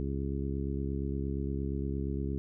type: harmonic tone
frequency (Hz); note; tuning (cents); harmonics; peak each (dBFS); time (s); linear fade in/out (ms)
68.6; C#2; -17; 1 / 2 / 3 / 4 / 5 / 6; -34 / -37 / -39 / -40 / -41 / -42; 0-2.38; 0
effects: none